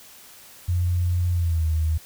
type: tone with pitch glide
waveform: sine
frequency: 88.4 to 79.21 Hz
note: F2 to D#2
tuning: +22 to +32 cents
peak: -19 dBFS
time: 0.68-1.98 s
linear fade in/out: 10 ms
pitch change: -190 cents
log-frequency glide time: 1.32-1.66 s
effects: white hiss -47 dBFS RMS until 2.05 s